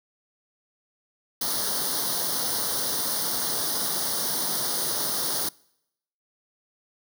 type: noise with comb filter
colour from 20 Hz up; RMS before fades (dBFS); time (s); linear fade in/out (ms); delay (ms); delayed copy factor
white; -27; 1.41-5.49; 5; 0.2; +0.9
effects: noise-tail reverb RT60 0.8 s tail -25 dB re dry + high-pass 150 Hz 12 dB/octave